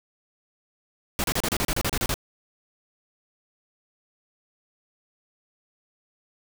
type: noise bursts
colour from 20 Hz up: pink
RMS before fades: -25 dBFS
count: 12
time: 1.19-2.141 s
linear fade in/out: 0 ms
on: 49 ms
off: 33 ms
effects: none